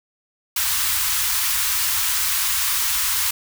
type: band-stop noise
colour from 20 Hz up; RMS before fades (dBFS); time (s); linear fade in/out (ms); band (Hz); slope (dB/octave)
white; -21; 0.56-3.31; 5; 100 to 920; 48
effects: none